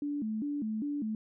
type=tone with vibrato; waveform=sine; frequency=251 Hz; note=B3; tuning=28 cents sharp; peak=-31 dBFS; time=0.02-1.15 s; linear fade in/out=2 ms; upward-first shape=square; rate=2.5 Hz; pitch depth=250 cents each way; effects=none